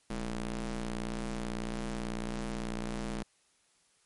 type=ring-modulated tone; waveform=sawtooth; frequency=118.1 Hz; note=A#2; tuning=23 cents sharp; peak=-27 dBFS; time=0.1-3.23 s; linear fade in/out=5 ms; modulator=89 Hz; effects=white hiss -69 dBFS RMS until 4.05 s + MP3 48 kbps